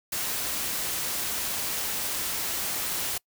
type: noise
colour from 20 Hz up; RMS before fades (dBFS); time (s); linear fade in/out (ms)
white; -30; 0.12-3.18; 5
effects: noise-tail reverb RT60 0.1 s tail -26 dB re dry